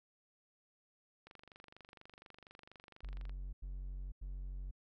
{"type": "click train", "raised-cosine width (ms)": 0.3, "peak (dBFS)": -39, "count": 50, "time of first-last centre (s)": [1.27, 3.295], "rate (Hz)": 24.2}
{"type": "tone bursts", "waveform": "triangle", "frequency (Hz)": 46.25, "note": "F#1", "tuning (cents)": 0, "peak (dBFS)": -39, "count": 3, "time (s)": [3.03, 4.712], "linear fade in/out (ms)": 10, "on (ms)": 500, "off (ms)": 91}
{"effects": []}